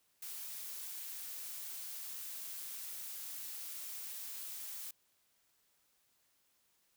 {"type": "noise", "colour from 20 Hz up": "blue", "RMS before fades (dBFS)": -45, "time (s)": [0.22, 4.91], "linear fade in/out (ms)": 5, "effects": ["white hiss -75 dBFS RMS until 6.96 s"]}